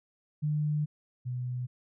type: tone pair in turn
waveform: sine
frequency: 150.2 / 124.79 Hz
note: D3 / B2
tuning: +39 / +18 cents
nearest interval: minor third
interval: 321 cents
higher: first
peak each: -26 / -31 dBFS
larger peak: first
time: 0.42-0.86 / 1.25-1.67 s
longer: first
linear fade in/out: 20 ms
effects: none